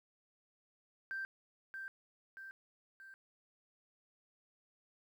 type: tone with echo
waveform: sine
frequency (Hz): 1568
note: G6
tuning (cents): 0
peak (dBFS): -37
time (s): 1.11-1.25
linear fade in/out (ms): 0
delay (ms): 630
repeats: 3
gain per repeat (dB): -5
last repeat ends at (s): 3.14
effects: tanh soft clip ceiling -34 dBFS + 12-bit